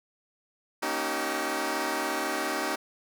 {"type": "chord", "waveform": "10% pulse", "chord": "Eb dominant seventh", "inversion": "second", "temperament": "equal with one note detuned", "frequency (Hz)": [233.1, 277.2, 311.1, 382.8], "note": ["Bb3", "Db4", "Eb4", "G4"], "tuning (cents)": [0, 0, 0, -41], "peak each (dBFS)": [-30, -26, -24, -24], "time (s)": [0.82, 2.76], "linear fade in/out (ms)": 10, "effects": []}